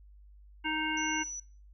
harmonic tone, 311.1 Hz, D#4, in tune, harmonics 1 / 3 / 5 / 7 / 9, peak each -36 / -36 / -36 / -36 / -36 dBFS, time 0.64-1.24 s, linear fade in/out 20 ms
sine tone, 5920 Hz, F#8, in tune, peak -37 dBFS, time 0.97-1.4 s, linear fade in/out 5 ms
effects noise-tail reverb RT60 0.4 s tail -23 dB re dry + added 50 Hz sine -52 dBFS peak until 1.73 s

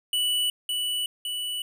square tone with echo, 2960 Hz, F#7, in tune, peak -23 dBFS, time 0.13-0.5 s, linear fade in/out 2 ms, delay 560 ms, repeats 2, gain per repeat -3 dB, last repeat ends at 1.62 s, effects none

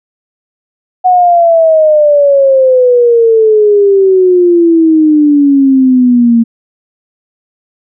sine exponential sweep, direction down, 740 to 228.6 Hz, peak -3 dBFS, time 1.04-6.44 s, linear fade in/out 20 ms, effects none

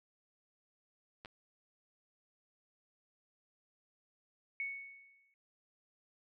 clicks, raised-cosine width 0.3 ms, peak -33 dBFS, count 2, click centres 1.249 / 1.258 s
sine tone with exponential decay, 2217 Hz, C#7, in tune, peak -34 dBFS, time 4.6-5.34 s, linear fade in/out 1 ms, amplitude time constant 160 ms
effects none

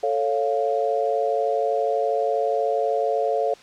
sine chord, A augmented, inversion none, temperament equal with one note detuned, 442 / 554.4 / 698.5 Hz, A4 / C#5 / E#5, +8 / 0 / 0 cents, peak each -24 dBFS, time 0.03-3.54 s, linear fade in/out 5 ms, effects white hiss -48 dBFS RMS until 3.62 s + low-pass 5000 Hz 12 dB/octave

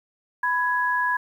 sine tone pair together, 994 / 1668.2 Hz, B5 / G#6, +11 / +7 cents, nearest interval major sixth, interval 896 cents, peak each -23 / -23 dBFS, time 0.43-1.17 s, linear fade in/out 5 ms, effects 9-bit

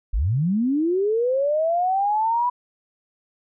sine linear sweep, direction up, 38.33 to 990 Hz, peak -18 dBFS, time 0.13-2.5 s, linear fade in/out 10 ms, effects none

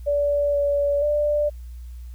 sine tone with pitch steps, 577 / 572 / 591 Hz, D5 / D5 / D5, -31 / -46 / +11 cents, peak -18 dBFS, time 0.06-1.5 s, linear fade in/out 20 ms, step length 480 ms, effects added 60 Hz sine -34 dBFS peak until 2.14 s + white hiss -60 dBFS RMS until 2.14 s

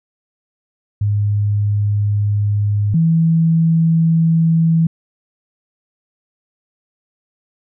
sine tone pair in turn, 103.2 / 163.82 Hz, G#2 / E3, -10 / -10 cents, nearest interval minor sixth, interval 800 cents, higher second, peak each -13 / -10 dBFS, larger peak second, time 1.01-2.94 / 2.94-4.87 s, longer neither, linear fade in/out 5 ms, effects none

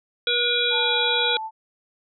harmonic tone, 481.9 Hz, B4, 43 cents flat, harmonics 1 / 3 / 5 / 7 / 8, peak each -27 / -27 / -28 / -23 / -25 dBFS, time 0.27-1.37 s, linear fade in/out 2 ms
sine tone with vibrato, 878 Hz, A5, 4 cents flat, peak -28 dBFS, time 0.7-1.51 s, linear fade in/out 50 ms, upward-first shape sine, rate 2.8 Hz, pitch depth 13 cents each way
effects none

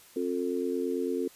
harmonic tone, 89 Hz, F2, 33 cents sharp, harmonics 3 / 4 / 5, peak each -32 / -32 / -32 dBFS, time 0.16-1.28 s, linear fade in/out 5 ms, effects white hiss -55 dBFS RMS until 1.35 s + resampled to 32000 Hz

